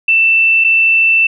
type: tone with dropouts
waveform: sine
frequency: 2667 Hz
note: E7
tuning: 20 cents sharp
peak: -7 dBFS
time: 0.08-1.27 s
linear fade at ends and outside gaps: 5 ms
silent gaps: 0.641-0.645 s
effects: none